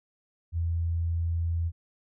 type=tone; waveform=sine; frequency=83.9 Hz; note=E2; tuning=31 cents sharp; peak=-25 dBFS; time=0.52-1.72 s; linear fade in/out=50 ms; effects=none